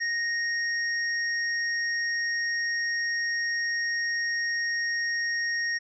sine tone pair together, 1864.7 / 5582 Hz, A#6 / F8, 0 / -2 cents, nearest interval octave + perfect fifth, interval 1898 cents, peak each -26 / -34 dBFS, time 0-5.79 s, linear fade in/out 20 ms, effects none

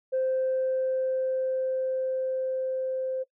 sine tone with level ramp, 521 Hz, C5, 7 cents flat, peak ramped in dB -22 to -27 dBFS, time 0.12-3.24 s, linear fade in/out 20 ms, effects noise-tail reverb RT60 0.1 s tail -20 dB re dry + tanh soft clip ceiling -20 dBFS

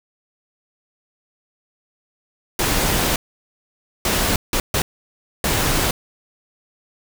pink noise bursts at uneven times, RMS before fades -19 dBFS, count 5, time 2.59-3.16 / 4.05-4.36 / 4.53-4.6 / 4.74-4.82 / 5.44-5.91 s, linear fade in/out 2 ms, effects none

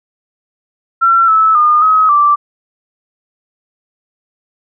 sine tone with pitch steps, 1355 / 1305 / 1217 / 1273 / 1170 Hz, E6 / E6 / D#6 / D#6 / D6, +47 / -18 / -39 / +39 / -7 cents, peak -6 dBFS, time 1.01-2.36 s, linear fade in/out 20 ms, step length 270 ms, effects none

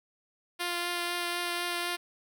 5% pulse tone with vibrato, 349.2 Hz, F4, in tune, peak -19 dBFS, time 0.59-1.97 s, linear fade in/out 20 ms, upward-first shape triangle, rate 4 Hz, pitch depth 12 cents each way, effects none

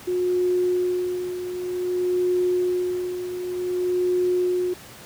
sine tone with tremolo, 361 Hz, F#4, 43 cents flat, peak -18 dBFS, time 0.07-4.74 s, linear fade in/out 10 ms, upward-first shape sine, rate 0.54 Hz, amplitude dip 65%, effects pink hiss -43 dBFS RMS until 5.05 s + high-pass 80 Hz 12 dB/octave

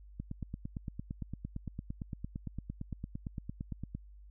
click train, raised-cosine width 5 ms, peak -26 dBFS, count 34, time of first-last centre 0.2-3.95 s, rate 8.8 Hz, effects added 50 Hz sine -51 dBFS peak until 4.3 s

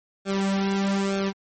sawtooth tone with flanger, 196 Hz, G3, in tune, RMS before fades -24 dBFS, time 0.25-1.33 s, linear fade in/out 50 ms, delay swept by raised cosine 1 to 3.5 ms, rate 1.1 Hz, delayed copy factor -0.8, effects MP3 32 kbps

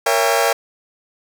sawtooth chord, A# diminished seventh, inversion none, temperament just, 466.2 / 559.4 / 671.3 / 805.5 Hz, A#4 / C#5 / E5 / G5, 0 / +16 / +31 / +47 cents, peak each -16 dBFS, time 0.06-0.53 s, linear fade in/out 5 ms, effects none

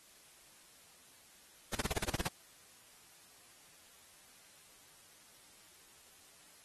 pink noise bursts, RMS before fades -34 dBFS, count 10, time 1.73-2.274 s, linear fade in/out 5 ms, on 22 ms, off 36 ms, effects white hiss -61 dBFS RMS until 6.64 s + AAC 32 kbps

